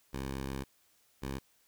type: tone pair in turn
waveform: 10% pulse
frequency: 67.2 / 67.55 Hz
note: C2 / C#2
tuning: +47 / -44 cents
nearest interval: unison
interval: 9 cents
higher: second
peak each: -28 dBFS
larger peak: neither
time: 0.13-0.64 / 1.22-1.39 s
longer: first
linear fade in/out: 10 ms
effects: white hiss -69 dBFS RMS until 1.67 s